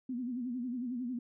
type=tone with vibrato; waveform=sine; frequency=246.9 Hz; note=B3; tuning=in tune; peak=-34 dBFS; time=0.09-1.19 s; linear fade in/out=5 ms; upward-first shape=sine; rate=11 Hz; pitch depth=98 cents each way; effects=none